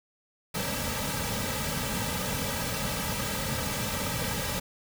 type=noise with comb filter; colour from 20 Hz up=pink; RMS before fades=-31 dBFS; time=0.54-4.6 s; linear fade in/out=10 ms; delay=2.8 ms; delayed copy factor=-0.9; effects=none